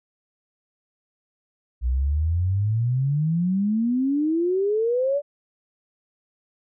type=exponential sweep; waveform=sine; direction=up; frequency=59.2 to 587.3 Hz; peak=-19 dBFS; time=1.81-5.22 s; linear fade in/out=50 ms; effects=none